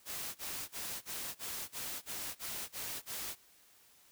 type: noise bursts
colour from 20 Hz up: white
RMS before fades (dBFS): -41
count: 10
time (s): 0.05-3.356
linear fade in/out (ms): 50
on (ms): 300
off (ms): 34
effects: white hiss -64 dBFS RMS until 4.11 s